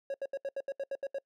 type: tone bursts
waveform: triangle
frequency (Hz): 550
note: C#5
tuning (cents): -14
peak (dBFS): -30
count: 10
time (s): 0.1-1.185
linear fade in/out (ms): 2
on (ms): 41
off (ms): 75
effects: noise-tail reverb RT60 0.1 s tail -26 dB re dry